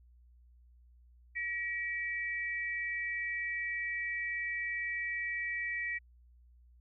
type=tone pair together; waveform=sine; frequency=1916.8 / 2309 Hz; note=A#6 / D7; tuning=+48 / -30 cents; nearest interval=minor third; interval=322 cents; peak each=-35 / -38 dBFS; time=1.35-5.99 s; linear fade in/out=20 ms; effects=added 60 Hz sine -58 dBFS peak until 6.8 s